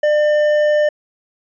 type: tone with hard clipping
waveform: sine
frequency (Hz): 599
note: D5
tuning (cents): +34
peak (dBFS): -13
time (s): 0.03-0.89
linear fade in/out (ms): 5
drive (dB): 7
effects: resampled to 16000 Hz